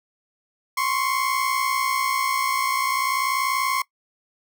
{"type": "tone pair together", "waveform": "30% pulse", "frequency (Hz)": [1046.5, 1106.9], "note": ["C6", "C#6"], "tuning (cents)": [0, -3], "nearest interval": "minor second", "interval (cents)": 97, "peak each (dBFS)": [-21, -22], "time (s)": [0.77, 3.82], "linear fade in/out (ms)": 5, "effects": ["noise-tail reverb RT60 0.1 s tail -21 dB re dry"]}